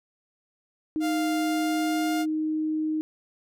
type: tone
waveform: sine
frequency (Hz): 311.1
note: D#4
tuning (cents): 0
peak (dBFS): -24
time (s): 0.96-3.01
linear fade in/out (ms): 0
type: tone with pitch glide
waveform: sawtooth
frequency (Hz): 698.5 to 705.4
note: F5 to F5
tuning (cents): 0 to +17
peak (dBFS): -25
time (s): 1-2.26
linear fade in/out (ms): 50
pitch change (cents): +17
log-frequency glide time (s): 1.28-2.13
effects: none